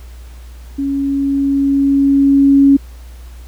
sine tone with level ramp, 277.2 Hz, C#4, in tune, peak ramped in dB -15 to -4 dBFS, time 0.78-2.77 s, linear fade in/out 10 ms, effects added 60 Hz sine -31 dBFS peak until 3.47 s + pink hiss -46 dBFS RMS until 3.47 s

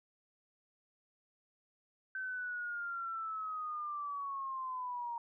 sine linear sweep, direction down, 1541 to 932.3 Hz, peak -37 dBFS, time 2.15-5.18 s, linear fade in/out 2 ms, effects none

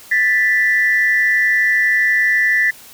sine tone pair together, 1763.5 / 1975.5 Hz, A6 / B6, +3 / 0 cents, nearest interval major second, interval 197 cents, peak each -14 / -14 dBFS, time 0.11-2.71 s, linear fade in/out 10 ms, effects tanh soft clip ceiling -4 dBFS + white hiss -41 dBFS RMS until 2.93 s

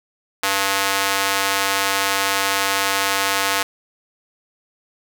square tone with high-pass filter, 98 Hz, G2, in tune, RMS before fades -20 dBFS, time 0.43-3.63 s, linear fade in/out 5 ms, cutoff 1000 Hz, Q 0.68, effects none

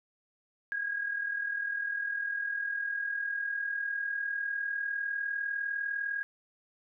sine tone with amplitude modulation, 1637 Hz, G#6, 25 cents flat, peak -28 dBFS, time 0.72-6.23 s, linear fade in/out 0 ms, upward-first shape sine, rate 39.9 Hz, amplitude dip 60%, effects none

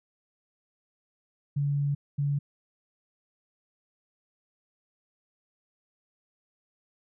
sine tone bursts at uneven times, 142.7 Hz, D3, 49 cents flat, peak -24 dBFS, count 2, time 1.56-1.95 / 2.18-2.39 s, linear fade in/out 10 ms, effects none

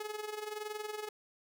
sawtooth tone with amplitude modulation, 424.2 Hz, G#4, 37 cents sharp, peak -32 dBFS, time 0-1.09 s, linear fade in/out 5 ms, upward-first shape sine, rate 21.4 Hz, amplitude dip 70%, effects none

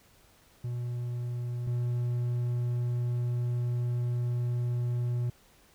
triangle tone pair in turn, 121.3 / 121.3 Hz, B2 / B2, -31 / -31 cents, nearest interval unison, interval 0 cents, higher neither, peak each -29 / -25 dBFS, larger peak second, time 0.64-1.67 / 1.67-5.3 s, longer second, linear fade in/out 5 ms, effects pink hiss -61 dBFS RMS until 5.74 s

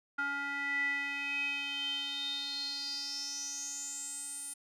square tone with band-pass filter sweep, 281.7 Hz, C#4, 28 cents sharp, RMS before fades -37 dBFS, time 0.18-4.54 s, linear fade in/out 10 ms, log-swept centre 1500 to 9500 Hz, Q 9.2, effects none

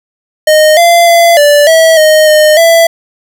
square tone with pitch steps, 617 / 686 / 680 / 584 / 649 / 620 / 612 / 666 Hz, D#5 / F5 / F5 / D5 / E5 / D#5 / D#5 / E5, -15 / -31 / -46 / -10 / -27 / -6 / -29 / +18 cents, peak -3 dBFS, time 0.47-2.87 s, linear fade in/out 5 ms, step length 300 ms, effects none

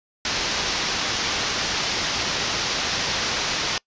white low-pass noise, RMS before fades -25 dBFS, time 0.25-3.78 s, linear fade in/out 2 ms, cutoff 6100 Hz, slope 48 dB/octave, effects noise-tail reverb RT60 0.1 s tail -25 dB re dry + resampled to 16000 Hz

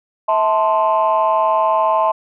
sine chord, A minor, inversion second, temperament equal with one note detuned, 647.9 / 880 / 1046.5 Hz, E5 / A5 / C6, -30 / 0 / 0 cents, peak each -16 dBFS, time 0.28-2.12 s, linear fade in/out 10 ms, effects tanh soft clip ceiling -6 dBFS

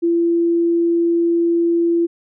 sine tone, 339 Hz, E4, 49 cents sharp, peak -13 dBFS, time 0.02-2.07 s, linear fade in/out 20 ms, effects none

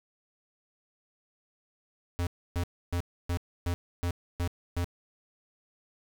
square tone bursts, 87.31 Hz, F2, in tune, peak -28 dBFS, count 8, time 2.19-4.844 s, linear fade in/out 0 ms, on 78 ms, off 290 ms, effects none

